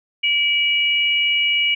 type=tone pair together; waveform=sine; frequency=2311 / 2904 Hz; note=D7 / F#7; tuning=-28 / -33 cents; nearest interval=major third; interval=395 cents; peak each=-18 dBFS; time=0.23-1.75 s; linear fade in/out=10 ms; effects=none